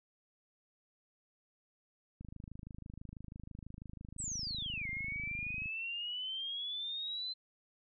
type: click train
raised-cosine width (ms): 5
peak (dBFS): -35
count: 91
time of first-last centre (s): 2.21-5.658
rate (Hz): 26.1
type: exponential two-way sweep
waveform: sine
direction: down then up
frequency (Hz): 8360 to 2093 to 4092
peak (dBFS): -37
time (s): 4.18-7.34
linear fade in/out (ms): 20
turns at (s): 4.88
effects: none